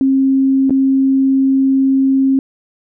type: tone with dropouts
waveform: sine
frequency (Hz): 268.2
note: C4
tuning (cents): +43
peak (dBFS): -9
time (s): 0.01-2.39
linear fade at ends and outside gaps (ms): 1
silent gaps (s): 0.696-0.706
effects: none